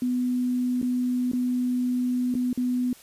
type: tone with dropouts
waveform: sine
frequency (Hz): 248.9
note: B3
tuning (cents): +14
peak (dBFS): -22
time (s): 0.02-2.93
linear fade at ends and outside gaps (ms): 2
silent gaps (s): 0.816-0.827 / 1.316-1.333 / 2.342-2.351 / 2.53-2.575
effects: white hiss -51 dBFS RMS until 3.02 s + resampled to 32000 Hz